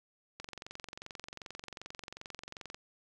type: click train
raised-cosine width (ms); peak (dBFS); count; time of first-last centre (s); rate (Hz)
0.2; -26; 54; 0.4-2.745; 22.6
effects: none